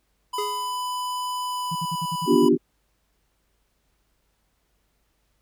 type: tone with pitch glide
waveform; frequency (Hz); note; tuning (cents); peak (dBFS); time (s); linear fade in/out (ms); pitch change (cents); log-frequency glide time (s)
square; 997 to 990.1; B5 to B5; +16 to +4; -27; 0.33-2.49; 10; -12; 1.43-2.04
type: tone with exponential decay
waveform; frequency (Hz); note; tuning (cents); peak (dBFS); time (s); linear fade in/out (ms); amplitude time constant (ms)
square; 415.3; G#4; 0; -26; 0.38-0.84; 5; 100
type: tone bursts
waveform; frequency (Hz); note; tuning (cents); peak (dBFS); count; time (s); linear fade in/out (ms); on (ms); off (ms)
sine; 164.5; E3; -3; -27; 9; 1.71-2.563; 10; 45; 56
type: chord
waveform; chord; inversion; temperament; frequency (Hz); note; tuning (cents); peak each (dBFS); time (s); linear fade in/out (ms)
sine; G dominant seventh; first; just; 245 / 294 / 352.8 / 392; B3 / D4 / F4 / G4; -14 / +2 / +18 / 0; -20; 2.26-2.58; 50
effects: added 50 Hz sine -70 dBFS peak until 5.41 s + pink hiss -71 dBFS RMS until 5.41 s